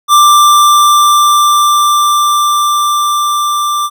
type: tone with level ramp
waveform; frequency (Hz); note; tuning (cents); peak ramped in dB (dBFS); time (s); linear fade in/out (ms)
square; 1181; D6; +9; -3 to -12; 0.08-3.9; 50
effects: none